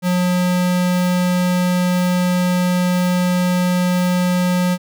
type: tone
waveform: square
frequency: 179.9 Hz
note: F#3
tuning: 48 cents flat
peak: -15 dBFS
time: 0.02-4.78 s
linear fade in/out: 50 ms
effects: none